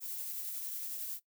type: noise with tremolo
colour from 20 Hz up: violet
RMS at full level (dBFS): -39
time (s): 0-1.2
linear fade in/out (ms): 50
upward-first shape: sine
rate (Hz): 11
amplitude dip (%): 25
effects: noise-tail reverb RT60 0.1 s tail -17 dB re dry